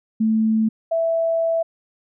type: tone pair in turn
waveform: sine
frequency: 220.2 / 659.9 Hz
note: A3 / E5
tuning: +2 / +2 cents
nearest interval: octave + perfect fifth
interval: 1900 cents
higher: second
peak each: -15 / -17 dBFS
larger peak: first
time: 0.2-0.69 / 0.91-1.63 s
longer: second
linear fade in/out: 10 ms
effects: none